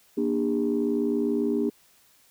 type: tone cluster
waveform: sine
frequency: 236.6 / 296.6 / 403.9 Hz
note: A#3 / D4 / G#4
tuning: +26 / +17 / -48 cents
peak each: -26 dBFS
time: 0.17-1.7 s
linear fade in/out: 10 ms
effects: tanh soft clip ceiling -15 dBFS + white hiss -60 dBFS RMS until 2.3 s